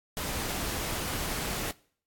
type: noise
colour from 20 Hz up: pink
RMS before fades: -33 dBFS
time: 0.17-1.71 s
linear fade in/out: 0 ms
effects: noise-tail reverb RT60 0.5 s tail -21 dB re dry + AAC 64 kbps